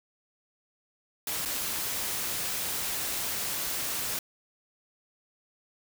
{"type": "noise with dropouts", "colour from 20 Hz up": "white", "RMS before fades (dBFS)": -32, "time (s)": [1.27, 4.19], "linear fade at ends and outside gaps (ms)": 2, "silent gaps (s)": [1.452, 1.457], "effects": []}